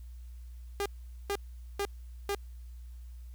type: tone bursts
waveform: sawtooth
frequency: 402.7 Hz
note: G4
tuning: 47 cents sharp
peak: -26 dBFS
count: 4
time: 0.8-2.348 s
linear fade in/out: 0 ms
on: 57 ms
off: 440 ms
effects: added 60 Hz sine -43 dBFS peak until 3.34 s + white hiss -68 dBFS RMS until 3.34 s